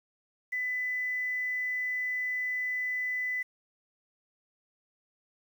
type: tone with quantisation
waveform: sine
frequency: 2000 Hz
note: B6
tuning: 21 cents sharp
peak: -29 dBFS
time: 0.52-3.43 s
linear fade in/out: 10 ms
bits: 9
effects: none